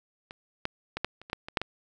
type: clicks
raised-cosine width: 0.3 ms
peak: -25 / -13 / -16 / -11 / -30 / -27 / -12 / -23 / -8 / -15 dBFS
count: 10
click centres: 0.309 / 0.654 / 0.97 / 1.046 / 1.216 / 1.299 / 1.331 / 1.485 / 1.572 / 1.616 s
effects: none